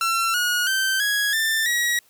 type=tone with pitch steps; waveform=sawtooth; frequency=1351 / 1448 / 1551.9 / 1663.3 / 1782.7 / 1910.6 Hz; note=E6 / F#6 / G6 / G#6 / A6 / A#6; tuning=+42 / -38 / -18 / +2 / +22 / +42 cents; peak=-16 dBFS; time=0.01-1.99 s; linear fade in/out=2 ms; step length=330 ms; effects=white hiss -58 dBFS RMS until 2.09 s